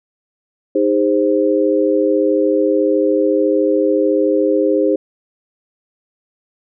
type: chord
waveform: sine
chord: Ab major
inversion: second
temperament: equal with one note detuned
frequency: 311.1 / 404.9 / 523.3 Hz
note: Eb4 / Ab4 / C5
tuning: 0 / -44 / 0 cents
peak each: -16 dBFS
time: 0.75-4.96 s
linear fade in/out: 5 ms
effects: none